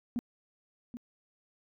sine tone with echo, 239.2 Hz, A#3, 45 cents sharp, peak -28 dBFS, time 0.16-0.19 s, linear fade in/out 0 ms, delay 780 ms, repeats 1, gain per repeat -10 dB, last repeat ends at 0.97 s, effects tanh soft clip ceiling -24 dBFS

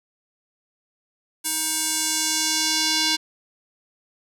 square tone with band-pass filter sweep, 315 Hz, D#4, 21 cents sharp, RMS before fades -23 dBFS, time 1.44-3.17 s, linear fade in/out 20 ms, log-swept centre 10000 to 4500 Hz, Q 1.6, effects none

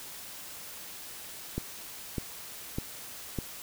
click train, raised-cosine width 3 ms, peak -18 dBFS, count 4, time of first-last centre 1.58-3.387 s, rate 1.66 Hz, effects white hiss -44 dBFS RMS until 3.62 s

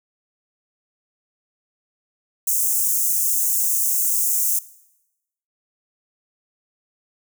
white high-pass noise, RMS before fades -20 dBFS, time 2.47-4.59 s, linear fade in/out 5 ms, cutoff 6300 Hz, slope 48 dB/octave, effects noise-tail reverb RT60 0.9 s tail -19 dB re dry

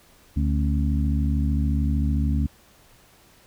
harmonic tone with a mistuned harmonic, 73.42 Hz, D2, in tune, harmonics 1 / 2 / 3 / 4, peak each -21 / -27 / -28 / -30 dBFS, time 0.36-2.47 s, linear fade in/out 10 ms, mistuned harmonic 4, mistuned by -110 cents, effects pink hiss -55 dBFS RMS until 3.46 s

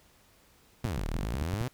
sawtooth exponential two-way sweep, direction down then up, 132.9 to 34.65 to 132.9 Hz, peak -27 dBFS, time 0.84-1.68 s, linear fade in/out 0 ms, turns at 1.07 s
clicks, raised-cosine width 5 ms, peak -22 dBFS, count 9, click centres 0.851 / 0.981 / 1.155 / 1.191 / 1.235 / 1.343 / 1.421 / 1.538 / 1.613 s
effects pink hiss -62 dBFS RMS until 1.73 s

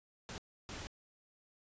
pink noise bursts at uneven times, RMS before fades -45 dBFS, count 2, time 0.29-0.38 / 0.69-0.87 s, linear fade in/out 0 ms, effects resampled to 16000 Hz

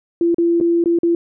sine tone with dropouts, 340 Hz, F4, 46 cents flat, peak -12 dBFS, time 0.21-1.15 s, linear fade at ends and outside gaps 2 ms, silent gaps 0.345-0.383 / 0.602-0.61 / 0.84-0.858 / 0.988-1.032 s, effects none

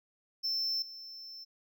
triangle tone with level steps, 5330 Hz, E8, 18 cents sharp, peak -29 / -43 dBFS, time 0.43-1.45 s, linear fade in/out 20 ms, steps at 0.82 s, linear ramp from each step 2 ms, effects none

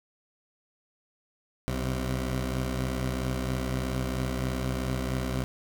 15% pulse tone pair together, 63.1 / 130.5 Hz, B1 / C3, +38 / -4 cents, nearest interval octave + minor second, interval 1258 cents, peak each -23 / -27 dBFS, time 1.68-5.44 s, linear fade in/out 0 ms, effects none

